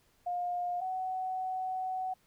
sine tone pair in turn, 710 / 747.8 Hz, F5 / F#5, +28 / +18 cents, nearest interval minor second, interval 90 cents, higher second, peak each -31 / -32 dBFS, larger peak first, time 0.26-0.81 / 0.81-2.14 s, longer second, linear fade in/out 10 ms, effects pink hiss -69 dBFS RMS until 2.26 s

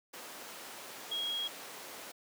sine tone in noise, 3288 Hz, G#7, 18 cents flat, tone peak -33 dBFS, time 1.11-1.48 s, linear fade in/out 10 ms, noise pink, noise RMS -45 dBFS, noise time 0.13-2.12 s, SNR +9 dB, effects high-pass 400 Hz 12 dB/octave

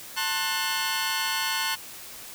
15% pulse chord, F# diminished, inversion first, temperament just, 888 / 1065.6 / 1480 Hz, A5 / C6 / F#6, +16 / +31 / 0 cents, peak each -24 / -24 / -23 dBFS, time 0.16-1.76 s, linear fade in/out 20 ms, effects white hiss -42 dBFS RMS until 2.34 s

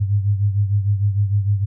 sine beating tone pair, 100 / 106.6 Hz, G2 / G#2, +35 / +46 cents, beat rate 6.6 Hz, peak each -16 / -22 dBFS, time 0-1.66 s, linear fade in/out 20 ms, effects none

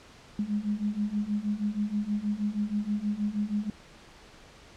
sine beating tone pair, 204.5 / 210.8 Hz, G#3 / G#3, -26 / +26 cents, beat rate 6.3 Hz, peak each -31 / -29 dBFS, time 0.39-3.7 s, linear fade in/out 2 ms, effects pink hiss -52 dBFS RMS until 4.76 s + low-pass 6000 Hz 12 dB/octave

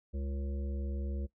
harmonic tone with a mistuned harmonic, 69.3 Hz, C#2, in tune, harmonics 1 / 3 / 5 / 7 / 8, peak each -34 / -44 / -48 / -51 / -52 dBFS, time 0.13-1.27 s, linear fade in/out 20 ms, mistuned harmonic 7, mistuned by -42 cents, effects noise-tail reverb RT60 0.1 s tail -18 dB re dry

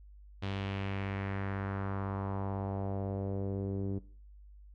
sawtooth tone with low-pass filter sweep, 98 Hz, G2, in tune, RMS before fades -36 dBFS, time 0.42-3.99 s, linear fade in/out 10 ms, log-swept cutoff 3500 to 340 Hz, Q 2.1, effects noise-tail reverb RT60 0.4 s tail -17 dB re dry + added 50 Hz sine -51 dBFS peak until 4.74 s

